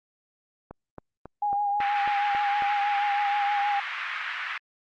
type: click train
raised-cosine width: 1 ms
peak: -25 dBFS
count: 8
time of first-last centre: 0.71-2.623 s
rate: 3.66 Hz
type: tone with vibrato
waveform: sine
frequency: 816 Hz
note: G#5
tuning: 31 cents flat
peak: -23 dBFS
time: 1.42-3.8 s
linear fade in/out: 5 ms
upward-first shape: triangle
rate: 6.3 Hz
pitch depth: 34 cents each way
type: band-pass noise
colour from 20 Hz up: white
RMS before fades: -33 dBFS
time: 1.8-4.58 s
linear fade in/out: 5 ms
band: 1200 to 2300 Hz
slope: 24 dB/octave
effects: Opus 48 kbps